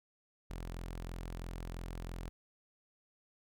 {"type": "tone", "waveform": "sawtooth", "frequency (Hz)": 43, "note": "F1", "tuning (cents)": -26, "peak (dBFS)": -37, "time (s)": [0.5, 2.29], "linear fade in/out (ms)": 0, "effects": []}